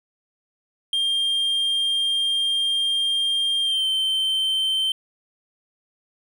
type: tone with pitch glide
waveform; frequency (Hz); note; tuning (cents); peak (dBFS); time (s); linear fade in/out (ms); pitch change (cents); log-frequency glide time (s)
triangle; 3200 to 3107; G7 to G7; +35 to -16; -18; 0.93-4.92; 2; -51; 3.62-3.86
effects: none